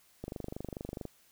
click train, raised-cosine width 2 ms, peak -25 dBFS, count 21, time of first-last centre 0.24-1.053 s, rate 24.6 Hz, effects white hiss -65 dBFS RMS until 1.31 s

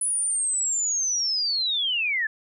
sine linear sweep, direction down, 10030 to 1692 Hz, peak -22 dBFS, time 0.01-2.27 s, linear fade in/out 5 ms, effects none

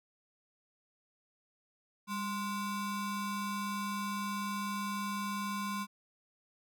square ring-modulated tone, 622.3 Hz, D#5, in tune, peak -32 dBFS, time 2.07-5.87 s, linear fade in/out 50 ms, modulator 422 Hz, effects none

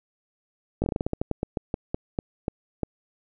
slowing click train, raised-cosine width 2 ms, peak -12 dBFS, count 18, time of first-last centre 0.82-2.833 s, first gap 19 ms, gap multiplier 1.2, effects none

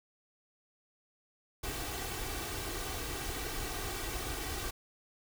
pink noise with comb filter, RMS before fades -38 dBFS, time 1.63-4.71 s, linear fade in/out 10 ms, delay 2.6 ms, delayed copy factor +0.65, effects none

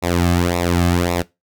sawtooth tone with flanger, 87.31 Hz, F2, in tune, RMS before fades -17 dBFS, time 0.02-1.23 s, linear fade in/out 20 ms, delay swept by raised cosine 0.64 to 2.14 ms, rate 1.8 Hz, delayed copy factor -0.8, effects noise-tail reverb RT60 0.2 s tail -19 dB re dry

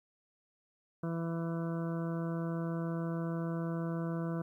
harmonic tone, 166.4 Hz, E3, 17 cents sharp, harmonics 1 / 2 / 3 / 4 / 6 / 7 / 8 / 9, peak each -34 / -40 / -44 / -46 / -50 / -51 / -52 / -53 dBFS, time 1.03-4.42 s, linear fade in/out 5 ms, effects 12-bit

